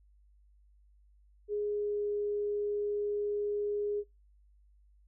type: tone with pitch glide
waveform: sine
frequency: 415.3 to 412.9 Hz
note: G#4 to G#4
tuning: 0 to -10 cents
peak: -30 dBFS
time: 1.48-4.04 s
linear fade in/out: 50 ms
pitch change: -10 cents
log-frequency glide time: 1.61-2.06 s
effects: noise-tail reverb RT60 0.2 s tail -25 dB re dry + added 50 Hz sine -60 dBFS peak until 5.07 s